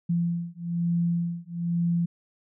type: beating tone pair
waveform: sine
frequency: 170.5 / 171.6 Hz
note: F3 / F3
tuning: -41 / -30 cents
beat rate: 1.1 Hz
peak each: -27 dBFS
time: 0.09-2.06 s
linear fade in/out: 10 ms
effects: none